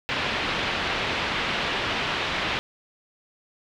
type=low-pass noise; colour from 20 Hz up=white; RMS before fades=-27 dBFS; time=0.09-2.59 s; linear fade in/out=0 ms; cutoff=3400 Hz; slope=24 dB/octave; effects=none